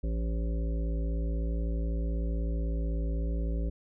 harmonic tone with a mistuned harmonic, 56.1 Hz, A1, 34 cents sharp, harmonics 1 / 3 / 5 / 7 / 9 / 10, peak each -28 / -38 / -42 / -45 / -47 / -48 dBFS, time 0.03-3.7 s, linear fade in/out 10 ms, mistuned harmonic 1, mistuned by -16 cents, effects none

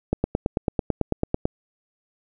click train, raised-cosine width 2 ms, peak -7 dBFS, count 13, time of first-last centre 0.13-1.455 s, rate 9.06 Hz, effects none

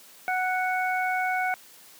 harmonic tone, 740 Hz, F#5, in tune, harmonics 1 / 2 / 3, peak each -26 / -29 / -31 dBFS, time 0.28-1.54 s, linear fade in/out 0 ms, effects white hiss -51 dBFS RMS until 1.99 s + high-pass 150 Hz 12 dB/octave

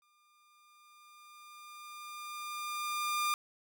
sawtooth tone with exponential growth, 1202 Hz, D6, 40 cents sharp, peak -25 dBFS, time 0.02-3.34 s, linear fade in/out 1 ms, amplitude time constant 720 ms, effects none

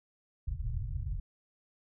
pink low-pass noise, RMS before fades -35 dBFS, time 0.47-1.2 s, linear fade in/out 5 ms, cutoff 140 Hz, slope 96 dB/octave, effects none

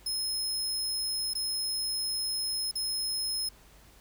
sawtooth tone with dropouts, 5160 Hz, E8, 38 cents flat, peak -27 dBFS, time 0.06-3.49 s, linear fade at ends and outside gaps 5 ms, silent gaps 1.336-1.351 / 2.713-2.754 s, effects added 50 Hz sine -58 dBFS peak until 4 s + pink hiss -58 dBFS RMS until 4 s

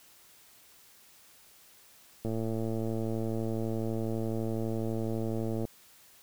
click train, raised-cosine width 2 ms, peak -21 dBFS, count 382, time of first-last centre 2.25-5.652 s, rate 112 Hz, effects white hiss -58 dBFS RMS until 6.22 s

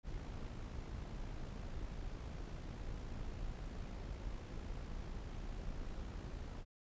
brown noise with amplitude modulation, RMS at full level -43 dBFS, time 0.03-6.65 s, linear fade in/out 50 ms, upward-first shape sine, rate 55.7 Hz, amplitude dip 40%, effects resampled to 16000 Hz

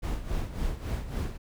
brown noise with tremolo, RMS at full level -29 dBFS, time 0.02-1.38 s, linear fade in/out 20 ms, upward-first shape sine, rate 3.6 Hz, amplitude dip 70%, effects none

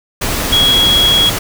sine tone in noise, 3322 Hz, G#7, in tune, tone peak -8 dBFS, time 0.52-1.3 s, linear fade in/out 10 ms, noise pink, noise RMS -17 dBFS, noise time 0.21-1.39 s, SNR +6 dB, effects none

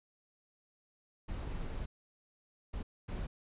brown noise bursts at uneven times, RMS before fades -39 dBFS, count 3, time 1.28-1.86 / 2.73-2.83 / 3.08-3.27 s, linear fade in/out 10 ms, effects resampled to 8000 Hz

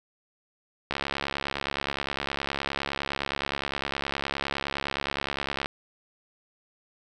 click train, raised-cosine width 0.3 ms, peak -12 dBFS, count 332, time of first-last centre 0.91-5.659 s, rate 69.7 Hz, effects none

